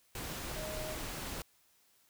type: tone in noise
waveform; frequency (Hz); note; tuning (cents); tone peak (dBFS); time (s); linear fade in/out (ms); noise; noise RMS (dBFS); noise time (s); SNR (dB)
sine; 622.3; D#5; 0; -42; 0.56-0.95; 2; pink; -41; 0.15-1.42; -4
effects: white hiss -69 dBFS RMS until 2.09 s